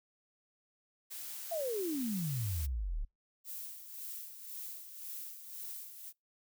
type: noise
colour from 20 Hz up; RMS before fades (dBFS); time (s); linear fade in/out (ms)
blue; -44; 1.1-2.67; 20
type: exponential sweep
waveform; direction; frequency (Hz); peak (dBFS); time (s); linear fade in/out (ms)
sine; down; 698.5 to 32.7; -33; 1.51-3.05; 10
type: noise with tremolo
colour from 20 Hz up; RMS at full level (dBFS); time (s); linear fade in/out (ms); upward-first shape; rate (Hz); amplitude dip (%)
violet; -43; 3.44-6.13; 50; sine; 1.9; 60
effects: noise-tail reverb RT60 0.2 s tail -26 dB re dry